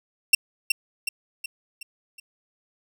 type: tone with echo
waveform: sawtooth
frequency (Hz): 2719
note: F7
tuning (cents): -47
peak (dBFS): -8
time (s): 0.33-0.35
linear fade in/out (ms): 5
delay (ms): 370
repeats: 5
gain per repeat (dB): -6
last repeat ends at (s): 2.2
effects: none